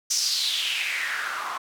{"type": "noise with band-pass filter sweep", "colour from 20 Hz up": "white", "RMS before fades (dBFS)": -27, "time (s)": [0.1, 1.58], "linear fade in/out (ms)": 10, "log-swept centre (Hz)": [6000, 1000], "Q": 4.8, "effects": []}